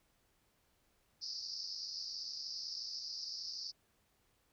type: band-pass noise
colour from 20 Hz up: pink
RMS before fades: -44 dBFS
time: 1.21-3.72 s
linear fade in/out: 20 ms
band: 4600 to 5400 Hz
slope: 96 dB/octave
effects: pink hiss -75 dBFS RMS until 4.52 s